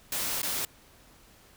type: noise with dropouts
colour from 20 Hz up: white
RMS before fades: -31 dBFS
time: 0.12-0.65 s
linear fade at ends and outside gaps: 2 ms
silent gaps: 0.418-0.43 s
effects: pink hiss -57 dBFS RMS until 1.56 s